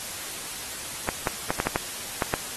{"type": "clicks", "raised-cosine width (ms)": 0.5, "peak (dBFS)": -8, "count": 8, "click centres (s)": [1.089, 1.272, 1.505, 1.601, 1.67, 1.759, 2.222, 2.339], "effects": ["white hiss -35 dBFS RMS until 2.56 s", "AAC 32 kbps"]}